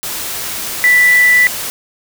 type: tone in noise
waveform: sine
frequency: 1975.5 Hz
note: B6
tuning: in tune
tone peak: -6 dBFS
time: 0.84-1.47 s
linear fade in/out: 0 ms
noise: white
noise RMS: -22 dBFS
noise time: 0.03-1.7 s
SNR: +13 dB
effects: none